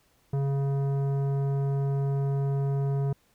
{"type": "tone with tanh clipping", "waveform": "sine", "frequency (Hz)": 138.59, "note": "C#3", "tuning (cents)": 0, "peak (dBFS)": -26, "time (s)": [0.33, 3.13], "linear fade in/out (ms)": 5, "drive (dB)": 13, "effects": ["pink hiss -66 dBFS RMS until 3.34 s"]}